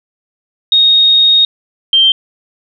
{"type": "tone pair in turn", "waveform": "sine", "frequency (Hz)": [3729, 3148], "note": ["A#7", "G7"], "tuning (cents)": [0, 7], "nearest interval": "minor third", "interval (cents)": 293, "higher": "first", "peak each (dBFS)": -5, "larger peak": "neither", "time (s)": [[0.72, 1.45], [1.93, 2.12]], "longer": "first", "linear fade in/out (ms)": 2, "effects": []}